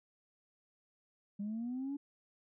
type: linear sweep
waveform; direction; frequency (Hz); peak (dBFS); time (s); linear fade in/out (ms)
sine; up; 198.4 to 287.4; -35; 1.39-1.97; 10
effects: tanh soft clip ceiling -33 dBFS